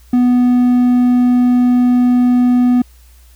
triangle tone, 246.9 Hz, B3, in tune, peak -6 dBFS, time 0.13-2.82 s, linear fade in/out 5 ms, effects added 60 Hz sine -41 dBFS peak until 3.35 s + white hiss -51 dBFS RMS until 3.35 s

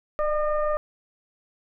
sine tone with frequency modulation, 600 Hz, D5, 37 cents sharp, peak -21 dBFS, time 0.19-0.77 s, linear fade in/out 0 ms, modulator 613 Hz, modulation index 0.99, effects none

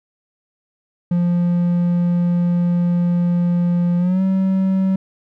triangle tone with pitch glide, 174.61 to 190.41 Hz, F3 to F#3, 0 to +50 cents, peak -12 dBFS, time 1.11-4.96 s, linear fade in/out 5 ms, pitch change +150 cents, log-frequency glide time 3.98-4.22 s, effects none

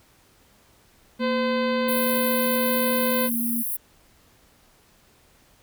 sine tone with pitch glide, 232.8 to 234.3 Hz, A#3 to A#3, -2 to +9 cents, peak -25 dBFS, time 1.19-3.63 s, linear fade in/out 20 ms, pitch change +11 cents, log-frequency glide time 1.31-3.44 s
harmonic tone, 512 Hz, C5, 38 cents flat, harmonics 1 / 2 / 3 / 4 / 5 / 6 / 7 / 8 / 9, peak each -24 / -30 / -34 / -36 / -38 / -40 / -41 / -42 / -43 dBFS, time 1.19-3.3 s, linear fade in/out 50 ms
white high-pass noise, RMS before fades -28 dBFS, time 1.88-3.77 s, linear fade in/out 10 ms, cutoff 10000 Hz, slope 96 dB/octave
effects pink hiss -58 dBFS RMS until 5.62 s

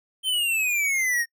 square exponential sweep, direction down, 3136 to 1834 Hz, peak -22 dBFS, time 0.23-1.26 s, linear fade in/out 50 ms, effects noise-tail reverb RT60 0.1 s tail -25 dB re dry

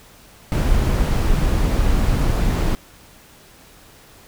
brown noise, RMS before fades -17 dBFS, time 0.52-2.75 s, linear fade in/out 0 ms, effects pink hiss -47 dBFS RMS until 4.27 s

